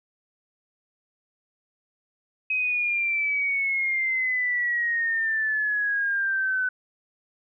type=exponential sweep; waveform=sine; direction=down; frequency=2536 to 1500 Hz; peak=-22 dBFS; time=2.5-6.69 s; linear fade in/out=5 ms; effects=none